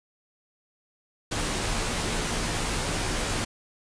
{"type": "noise with comb filter", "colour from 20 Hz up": "pink", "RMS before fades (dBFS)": -28, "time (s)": [1.31, 3.45], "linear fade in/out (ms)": 10, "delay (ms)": 15, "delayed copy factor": -0.55, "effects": ["resampled to 22050 Hz"]}